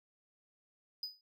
triangle tone with exponential decay, 4978 Hz, D#8, in tune, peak -33 dBFS, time 1.03-1.21 s, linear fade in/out 2 ms, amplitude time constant 39 ms, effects none

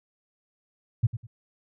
sine tone with echo, 115.2 Hz, A#2, 20 cents flat, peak -16 dBFS, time 1.03-1.07 s, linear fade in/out 10 ms, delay 100 ms, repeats 2, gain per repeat -12 dB, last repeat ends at 1.27 s, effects none

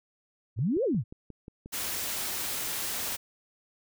sine exponential two-way sweep, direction up then down, 94 to 574 to 94 Hz, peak -24 dBFS, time 0.56-1.04 s, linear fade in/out 50 ms, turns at 0.84 s
click train, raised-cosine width 3 ms, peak -30 dBFS, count 7, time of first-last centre 0.59-1.66 s, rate 5.61 Hz
white noise, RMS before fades -33 dBFS, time 1.72-3.17 s, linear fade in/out 20 ms
effects none

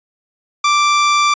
sawtooth tone, 1174.7 Hz, D6, in tune, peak -7 dBFS, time 0.64-1.34 s, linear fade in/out 5 ms, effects resampled to 16000 Hz

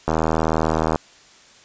click train, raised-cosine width 1 ms, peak -5 dBFS, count 71, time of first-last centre 0.08-0.958 s, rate 79.7 Hz, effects white hiss -49 dBFS RMS until 1.64 s + resampled to 16000 Hz

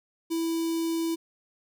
square tone with notch filter, 329.6 Hz, E4, in tune, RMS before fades -28 dBFS, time 0.3-1.16 s, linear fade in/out 20 ms, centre 1500 Hz, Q 0.52, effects none

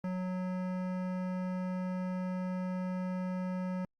sine tone with hard clipping, 183.8 Hz, F#3, 11 cents flat, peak -35 dBFS, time 0.04-3.85 s, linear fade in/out 2 ms, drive 16 dB, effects Opus 48 kbps

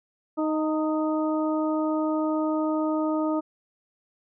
harmonic tone with a mistuned harmonic, 311.1 Hz, D#4, in tune, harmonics 1 / 2 / 3 / 4, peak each -24 / -29 / -34 / -34 dBFS, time 0.37-3.41 s, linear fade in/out 20 ms, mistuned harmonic 3, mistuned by -29 cents, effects none

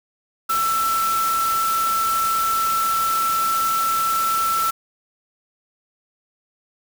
sine tone in noise, 1331 Hz, E6, 16 cents sharp, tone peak -18 dBFS, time 0.49-4.71 s, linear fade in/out 10 ms, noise white, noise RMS -28 dBFS, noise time 0.49-4.71 s, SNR +7 dB, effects none

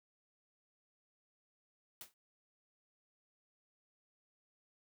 white noise with exponential decay, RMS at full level -45 dBFS, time 2.01-2.14 s, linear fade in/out 1 ms, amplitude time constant 27 ms, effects none

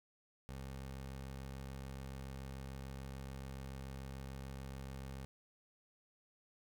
20% pulse tone, 66.9 Hz, C2, 39 cents sharp, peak -40 dBFS, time 0.49-5.25 s, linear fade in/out 0 ms, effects none

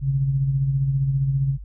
sine tone with tremolo, 136.5 Hz, C#3, 26 cents flat, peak -16 dBFS, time 0.01-1.58 s, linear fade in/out 50 ms, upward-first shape sine, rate 15 Hz, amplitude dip 45%, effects noise-tail reverb RT60 0.1 s tail -25 dB re dry + added 50 Hz sine -34 dBFS peak until 1.64 s

